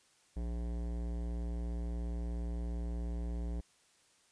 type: tone with hard clipping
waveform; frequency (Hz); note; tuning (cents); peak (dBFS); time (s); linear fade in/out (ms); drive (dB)
sine; 58.5; A#1; +7; -37; 0.36-3.61; 10; 17
effects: white hiss -68 dBFS RMS until 4.31 s + resampled to 22050 Hz